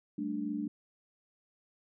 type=chord; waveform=sine; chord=G suspended second; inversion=none; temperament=equal; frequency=196 / 220 / 293.7 Hz; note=G3 / A3 / D4; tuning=0 / 0 / 0 cents; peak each=-40 / -37 / -35 dBFS; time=0.18-0.68 s; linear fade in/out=5 ms; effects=none